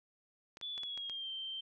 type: clicks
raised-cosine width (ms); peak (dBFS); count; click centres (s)
0.2; -31; 6; 0.571 / 0.613 / 0.779 / 0.834 / 0.976 / 1.097
type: tone with pitch glide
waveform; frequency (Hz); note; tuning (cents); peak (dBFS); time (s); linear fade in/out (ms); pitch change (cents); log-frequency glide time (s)
sine; 3456 to 3133; A7 to G7; -32 to -2; -39; 0.62-1.61; 10; -170; 0.73-1.3
effects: none